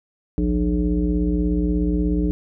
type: tone with frequency modulation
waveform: sine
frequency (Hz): 177.7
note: F3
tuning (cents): +30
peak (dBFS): -17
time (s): 0.38-2.31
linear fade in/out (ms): 0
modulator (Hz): 124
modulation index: 1.5
effects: none